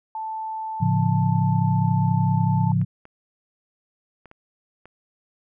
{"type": "tone", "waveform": "sine", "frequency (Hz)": 880, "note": "A5", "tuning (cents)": 0, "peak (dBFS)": -27, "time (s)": [0.15, 2.72], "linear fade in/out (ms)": 2}
{"type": "chord", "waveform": "sine", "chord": "A augmented", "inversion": "none", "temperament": "equal with one note detuned", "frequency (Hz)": [110, 140.44, 174.61], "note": ["A2", "C#3", "E#3"], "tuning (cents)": [0, 23, 0], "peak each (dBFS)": -22, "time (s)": [0.8, 2.85], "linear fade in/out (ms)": 20}
{"type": "clicks", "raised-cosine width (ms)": 0.5, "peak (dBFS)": -30, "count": 5, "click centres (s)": [2.815, 3.054, 4.257, 4.314, 4.856]}
{"effects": []}